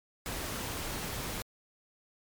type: noise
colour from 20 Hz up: pink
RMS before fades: -37 dBFS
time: 0.26-1.42 s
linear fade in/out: 0 ms
effects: MP3 96 kbps